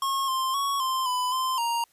square tone with pitch steps, 1086 / 1051 / 1113 / 1045 / 1000 / 1037 / 935 Hz, C#6 / C6 / C#6 / C6 / B5 / C6 / A#5, -36 / +7 / +7 / -2 / +21 / -16 / +5 cents, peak -25 dBFS, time 0.02-1.84 s, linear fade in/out 2 ms, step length 260 ms, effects white hiss -64 dBFS RMS until 1.92 s + resampled to 32000 Hz

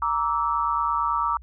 sine tone cluster, 937 / 1161 / 1310 Hz, A#5 / D6 / E6, +9 / -20 / -11 cents, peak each -26 / -24 / -27 dBFS, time 0.02-1.37 s, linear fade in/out 2 ms, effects added 60 Hz sine -42 dBFS peak until 1.42 s

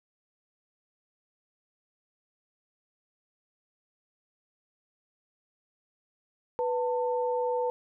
sine tone pair together, 493.9 / 894.4 Hz, B4 / A5, 0 / +28 cents, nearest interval minor seventh, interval 1028 cents, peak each -27 / -31 dBFS, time 6.59-7.7 s, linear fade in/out 0 ms, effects none

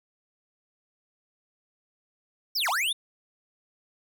square linear two-way sweep, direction down then up, 5720 to 659 to 3708 Hz, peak -25 dBFS, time 2.55-2.93 s, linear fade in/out 10 ms, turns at 2.69 s, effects none

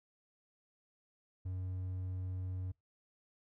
triangle tone, 92.5 Hz, F#2, in tune, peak -35 dBFS, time 1.45-2.72 s, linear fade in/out 10 ms, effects noise-tail reverb RT60 0.2 s tail -25 dB re dry

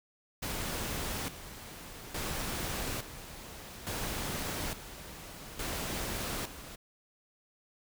pink noise with tremolo, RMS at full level -36 dBFS, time 0.42-6.76 s, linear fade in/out 10 ms, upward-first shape square, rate 0.58 Hz, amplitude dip 70%, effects none

